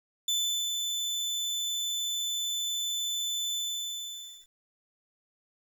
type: tone with ADSR envelope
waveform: 30% pulse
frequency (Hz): 3513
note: A7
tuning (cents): -3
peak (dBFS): -23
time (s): 0.28-4.48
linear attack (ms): 4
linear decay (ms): 410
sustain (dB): -4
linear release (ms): 930
effects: 10-bit